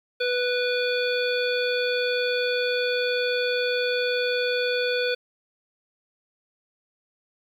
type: harmonic tone with a mistuned harmonic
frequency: 493.9 Hz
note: B4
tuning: in tune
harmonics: 1 / 3 / 5 / 7 / 9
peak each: -24 / -29 / -31 / -32 / -34 dBFS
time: 0.2-5.15 s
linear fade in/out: 10 ms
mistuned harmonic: 5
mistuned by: -19 cents
effects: 9-bit